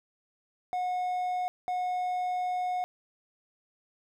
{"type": "tone bursts at uneven times", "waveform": "triangle", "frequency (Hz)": 727, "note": "F#5", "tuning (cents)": -31, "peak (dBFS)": -26, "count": 2, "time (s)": [[0.73, 1.48], [1.68, 2.84]], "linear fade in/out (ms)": 0, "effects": []}